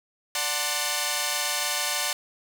5% pulse chord, D dominant seventh, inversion none, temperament equal with one note detuned, 587.3 / 740 / 894.3 / 1046.5 Hz, D5 / F#5 / A5 / C6, 0 / 0 / +28 / 0 cents, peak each -19 dBFS, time 0.35-2.13 s, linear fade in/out 2 ms, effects none

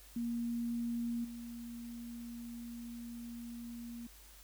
sine tone with level steps, 235.4 Hz, A#3, 17 cents sharp, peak -34 / -43 dBFS, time 0.16-4.07 s, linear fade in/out 5 ms, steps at 1.24 s, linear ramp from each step 10 ms, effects added 50 Hz sine -58 dBFS peak until 4.43 s + white hiss -59 dBFS RMS until 4.43 s

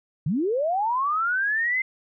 sine linear sweep, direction up, 129.1 to 2093 Hz, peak -21 dBFS, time 0.26-1.82 s, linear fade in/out 5 ms, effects none

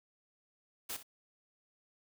white noise with echo, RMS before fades -40 dBFS, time 0.89-0.97 s, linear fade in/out 10 ms, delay 61 ms, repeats 1, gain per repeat -13 dB, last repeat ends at 1.031 s, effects none

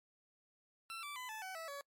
20% pulse tone with pitch steps, 1344 / 1163.3 / 1006.9 / 871.5 / 754.3 / 652.9 / 565.1 Hz, E6 / D6 / B5 / A5 / F#5 / E5 / C#5, +33 / -17 / +33 / -17 / +33 / -17 / +33 cents, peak -39 dBFS, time 0.9-1.81 s, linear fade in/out 0 ms, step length 130 ms, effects noise-tail reverb RT60 0.1 s tail -26 dB re dry + MP3 64 kbps

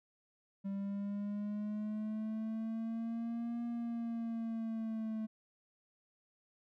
triangle linear two-way sweep, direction up then down, 196 to 236.5 to 218.2 Hz, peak -34 dBFS, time 0.64-5.27 s, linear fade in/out 20 ms, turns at 3.64 s, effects none

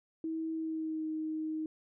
sine tone with pitch glide, 322 to 313.4 Hz, E4 to D#4, -41 to +13 cents, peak -33 dBFS, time 0.24-1.66 s, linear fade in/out 2 ms, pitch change -46 cents, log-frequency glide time 0.54-1.07 s, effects none

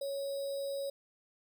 sine tone with sample-and-hold, 554.4 Hz, C#5, in tune, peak -34 dBFS, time 0.01-0.9 s, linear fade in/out 5 ms, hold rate 4410 Hz, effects none

